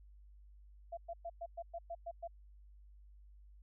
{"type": "tone bursts", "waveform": "sine", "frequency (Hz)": 679, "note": "F5", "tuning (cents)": -49, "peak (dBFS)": -40, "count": 9, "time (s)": [0.92, 2.277], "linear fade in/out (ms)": 10, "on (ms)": 53, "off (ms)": 110, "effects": ["added 50 Hz sine -56 dBFS peak until 3.62 s"]}